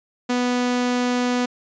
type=tone; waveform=sawtooth; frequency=246.7 Hz; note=B3; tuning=2 cents flat; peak=-15 dBFS; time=0.29-1.46 s; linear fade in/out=10 ms; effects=resampled to 16000 Hz